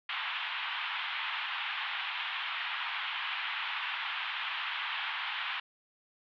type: band-pass noise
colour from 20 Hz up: white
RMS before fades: -36 dBFS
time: 0.09-5.6 s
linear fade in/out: 5 ms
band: 840 to 3400 Hz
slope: 48 dB/octave
effects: none